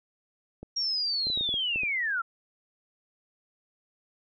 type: clicks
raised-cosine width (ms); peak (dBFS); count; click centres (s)
2; -27; 9; 0.63 / 1.27 / 1.301 / 1.375 / 1.41 / 1.491 / 1.541 / 1.759 / 1.834
type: linear sweep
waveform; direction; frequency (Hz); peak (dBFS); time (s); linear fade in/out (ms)
sine; down; 5630 to 1318.5; -26; 0.76-2.22; 10
effects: none